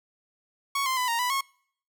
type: tone with pitch steps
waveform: sawtooth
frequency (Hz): 1111 / 1043 / 1000 / 930 / 990 / 1091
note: C#6 / C6 / B5 / A#5 / B5 / C#6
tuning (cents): +4 / -6 / +21 / -4 / +4 / -28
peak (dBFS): -21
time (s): 0.75-1.41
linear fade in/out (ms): 5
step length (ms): 110
effects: noise-tail reverb RT60 0.6 s tail -26 dB re dry